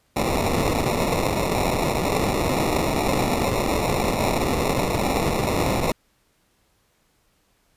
violet noise with sample-and-hold, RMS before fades -22 dBFS, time 0.16-5.92 s, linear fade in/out 2 ms, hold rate 1575 Hz, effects pink hiss -65 dBFS RMS until 7.76 s + resampled to 32000 Hz

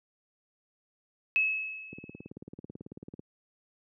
sine tone with exponential decay, 2584 Hz, E7, 35 cents flat, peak -21 dBFS, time 1.36-2.28 s, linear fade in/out 0 ms, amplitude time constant 200 ms
click train, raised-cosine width 3 ms, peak -28 dBFS, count 24, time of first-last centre 1.93-3.194 s, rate 18.2 Hz
effects high-pass 150 Hz 12 dB/octave

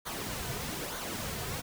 pink noise with flanger, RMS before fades -37 dBFS, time 0.05-1.62 s, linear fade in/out 20 ms, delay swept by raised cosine 0.38 to 3.68 ms, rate 1.1 Hz, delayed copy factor -0.55, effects none

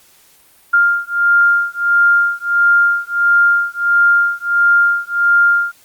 sine beating tone pair, 1400 / 1401.5 Hz, F6 / F6, +4 / +6 cents, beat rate 1.5 Hz, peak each -13 dBFS, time 0.73-5.72 s, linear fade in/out 10 ms, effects white hiss -49 dBFS RMS until 5.84 s + Opus 48 kbps

